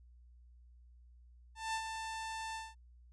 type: tone with ADSR envelope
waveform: sawtooth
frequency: 889 Hz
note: A5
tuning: 18 cents sharp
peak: -30 dBFS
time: 1.55-2.75 s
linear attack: 190 ms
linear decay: 72 ms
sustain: -6 dB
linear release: 200 ms
effects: added 60 Hz sine -57 dBFS peak until 3.12 s + resampled to 22050 Hz